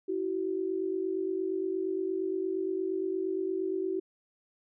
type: tone pair together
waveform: sine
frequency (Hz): 329.6 / 378.2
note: E4 / F#4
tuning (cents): 0 / +38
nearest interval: major second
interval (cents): 238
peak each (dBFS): -34 / -30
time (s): 0.08-4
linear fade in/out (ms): 10
effects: none